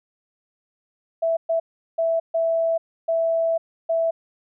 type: tone bursts at uneven times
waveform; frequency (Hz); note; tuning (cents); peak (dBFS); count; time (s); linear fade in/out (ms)
sine; 659.3; E5; 0; -18; 6; 1.22-1.37 / 1.49-1.6 / 1.98-2.2 / 2.34-2.78 / 3.08-3.58 / 3.89-4.11; 10
effects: none